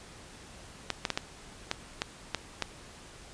clicks, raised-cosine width 0.2 ms, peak -11 dBFS, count 8, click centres 0.903 / 1.052 / 1.103 / 1.175 / 1.714 / 2.019 / 2.347 / 2.623 s, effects pink hiss -50 dBFS RMS until 3.33 s + resampled to 22050 Hz

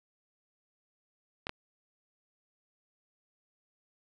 clicks, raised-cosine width 0.3 ms, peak -19 dBFS, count 2, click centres 1.469 / 1.494 s, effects none

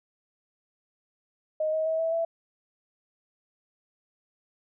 sine tone with pitch steps, 622.3 / 632.4 / 642.8 / 653.2 / 663.9 Hz, D#5 / D#5 / E5 / E5 / E5, 0 / +28 / -44 / -16 / +12 cents, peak -24 dBFS, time 1.6-2.25 s, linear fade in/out 5 ms, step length 130 ms, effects none

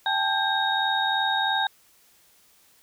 sine tone cluster, 787 / 870 / 1596 / 3744 Hz, G5 / A5 / G6 / A#7, +7 / -20 / +31 / +7 cents, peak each -27 dBFS, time 0.06-1.67 s, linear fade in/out 2 ms, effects white hiss -59 dBFS RMS until 2.82 s

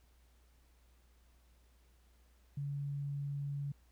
sine tone, 141.9 Hz, C#3, 41 cents sharp, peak -36 dBFS, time 2.57-3.72 s, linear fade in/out 5 ms, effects added 60 Hz sine -64 dBFS peak until 3.91 s + pink hiss -73 dBFS RMS until 3.91 s

